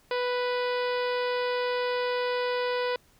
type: harmonic tone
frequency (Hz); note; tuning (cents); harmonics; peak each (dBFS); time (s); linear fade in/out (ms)
493.9; B4; 0; 1 / 2 / 3 / 4 / 5 / 6 / 7 / 8 / 9 / 10; -27 / -33 / -37 / -39 / -41 / -43 / -44 / -45 / -46 / -47; 0.11-2.96; 2
effects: pink hiss -62 dBFS RMS until 3.19 s